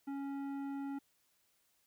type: tone with tanh clipping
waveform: sine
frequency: 277.5 Hz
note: C#4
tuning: 2 cents sharp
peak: -40 dBFS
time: 0.07-0.99 s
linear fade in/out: 10 ms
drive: 12 dB
effects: white hiss -75 dBFS RMS until 1.86 s